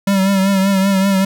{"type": "tone with vibrato", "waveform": "square", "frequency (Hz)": 194.2, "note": "G3", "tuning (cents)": -16, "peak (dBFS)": -12, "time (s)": [0.07, 1.25], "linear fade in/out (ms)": 5, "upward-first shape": "triangle", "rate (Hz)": 5.2, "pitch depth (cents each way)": 53, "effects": []}